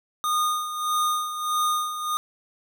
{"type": "tone with tremolo", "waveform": "square", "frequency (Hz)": 1227, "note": "D#6", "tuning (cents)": -25, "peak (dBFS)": -21, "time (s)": [0.24, 2.17], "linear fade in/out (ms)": 0, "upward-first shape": "sine", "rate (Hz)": 1.6, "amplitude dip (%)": 65, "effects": []}